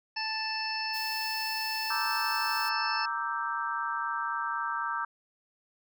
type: harmonic tone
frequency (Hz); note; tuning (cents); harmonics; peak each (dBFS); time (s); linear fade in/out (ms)
880; A5; 0; 1 / 2 / 3 / 5 / 6; -36 / -38 / -37 / -40 / -35; 0.16-3.06; 10
type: noise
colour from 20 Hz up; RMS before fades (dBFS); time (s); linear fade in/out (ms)
blue; -43; 0.93-2.7; 20
type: chord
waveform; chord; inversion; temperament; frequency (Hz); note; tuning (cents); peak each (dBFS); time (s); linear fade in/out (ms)
sine; E half-diminished seventh; second; equal; 932.3 / 1174.7 / 1318.5 / 1568; Bb5 / D6 / E6 / G6; 0 / 0 / 0 / 0; -35; 1.9-5.05; 5
effects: none